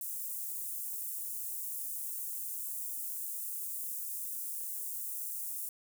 white high-pass noise, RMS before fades -39 dBFS, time 0.01-5.69 s, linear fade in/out 2 ms, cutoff 8500 Hz, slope 24 dB/octave, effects none

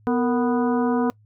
harmonic tone with a mistuned harmonic, 246.9 Hz, B3, in tune, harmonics 1 / 2 / 3 / 4 / 5 / 6, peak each -20 / -24 / -29 / -30 / -35 / -37 dBFS, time 0.07-1.1 s, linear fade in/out 0 ms, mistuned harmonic 2, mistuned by -110 cents, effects noise-tail reverb RT60 0.1 s tail -24 dB re dry + added 106 Hz sine -52 dBFS peak until 1.25 s

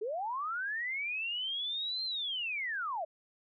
sine linear two-way sweep, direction up then down, 396.2 to 4186 to 593 Hz, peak -33 dBFS, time 0.01-3.05 s, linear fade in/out 10 ms, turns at 2.04 s, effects none

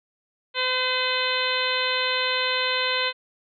harmonic tone, 510 Hz, C5, 44 cents flat, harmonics 1 / 2 / 3 / 4 / 5 / 6 / 7 / 8, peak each -30 / -30 / -30 / -30 / -30 / -30 / -30 / -30 dBFS, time 0.54-3.13 s, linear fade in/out 50 ms, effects none

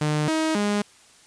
sawtooth tone with pitch steps, 151.1 / 316.9 / 206 Hz, D3 / D#4 / G#3, +50 / +32 / -14 cents, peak -17 dBFS, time 0.01-0.82 s, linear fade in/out 5 ms, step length 270 ms, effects white hiss -53 dBFS RMS until 1.26 s + resampled to 22050 Hz

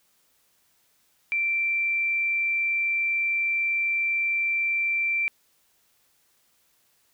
sine tone, 2349 Hz, D7, in tune, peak -22 dBFS, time 1.32-5.28 s, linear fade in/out 0 ms, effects white hiss -66 dBFS RMS until 7.13 s

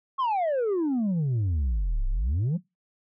sine exponential two-way sweep, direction down then up, 1108.7 to 30.17 to 190.2 Hz, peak -20 dBFS, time 0.18-2.58 s, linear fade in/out 20 ms, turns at 2.07 s, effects noise-tail reverb RT60 0.2 s tail -20 dB re dry + tanh soft clip ceiling -22 dBFS

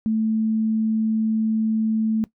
sine tone, 220 Hz, A3, in tune, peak -18 dBFS, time 0.06-2.24 s, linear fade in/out 0 ms, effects noise-tail reverb RT60 0.1 s tail -18 dB re dry

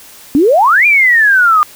sine exponential two-way sweep, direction up then down, 263.1 to 2443 to 1199 Hz, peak -5 dBFS, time 0.35-1.63 s, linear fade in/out 0 ms, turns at 0.86 s, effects white hiss -37 dBFS RMS until 1.75 s

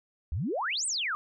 sine exponential two-way sweep, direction up then down, 64.6 to 9130 to 1139 Hz, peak -28 dBFS, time 0.32-1.15 s, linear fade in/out 0 ms, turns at 0.86 s, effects none

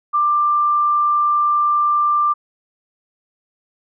sine tone, 1185 Hz, D6, 15 cents sharp, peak -13 dBFS, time 0.13-2.34 s, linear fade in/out 20 ms, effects none

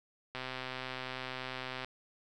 click train, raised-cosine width 0.3 ms, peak -23 dBFS, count 194, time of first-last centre 0.35-1.846 s, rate 129 Hz, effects none

